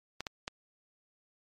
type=clicks; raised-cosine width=0.2 ms; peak=-18 dBFS; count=3; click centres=0.206 / 0.268 / 0.479 s; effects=MP3 64 kbps